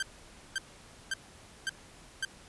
sawtooth tone bursts, 1568 Hz, G6, in tune, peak -26 dBFS, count 5, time 0-2.25 s, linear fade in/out 2 ms, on 26 ms, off 530 ms, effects pink hiss -54 dBFS RMS until 2.48 s + resampled to 24000 Hz

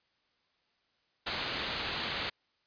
white low-pass noise, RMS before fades -36 dBFS, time 1.26-2.3 s, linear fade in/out 10 ms, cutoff 4600 Hz, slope 96 dB/octave, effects white hiss -74 dBFS RMS until 2.66 s + resampled to 11025 Hz

